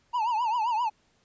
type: tone with vibrato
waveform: triangle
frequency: 919 Hz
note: A#5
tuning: 25 cents flat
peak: -22 dBFS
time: 0.13-0.9 s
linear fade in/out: 20 ms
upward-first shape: triangle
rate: 7.6 Hz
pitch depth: 160 cents each way
effects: pink hiss -67 dBFS RMS until 1.24 s + resampled to 16000 Hz